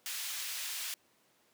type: high-pass noise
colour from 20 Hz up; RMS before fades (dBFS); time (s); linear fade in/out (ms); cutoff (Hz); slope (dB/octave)
pink; -39; 0.06-0.94; 0; 2400; 12
effects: pink hiss -69 dBFS RMS until 1.53 s + high-pass 200 Hz 12 dB/octave